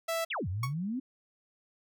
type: tone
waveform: sawtooth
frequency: 660 Hz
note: E5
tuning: 2 cents sharp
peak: -26 dBFS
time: 0.08-0.25 s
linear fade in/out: 10 ms
type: exponential two-way sweep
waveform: sine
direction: down then up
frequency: 3742 to 85.5 to 273.3 Hz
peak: -31 dBFS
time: 0.3-1 s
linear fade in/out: 10 ms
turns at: 0.48 s
type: tone with exponential decay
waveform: 30% pulse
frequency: 1112 Hz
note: C#6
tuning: 5 cents sharp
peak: -26 dBFS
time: 0.63-0.74 s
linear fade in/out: 5 ms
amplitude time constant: 22 ms
effects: none